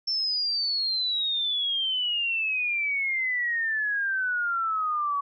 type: exponential sweep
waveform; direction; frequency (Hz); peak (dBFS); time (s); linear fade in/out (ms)
sine; down; 5390 to 1124; -24; 0.07-5.21; 10
effects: none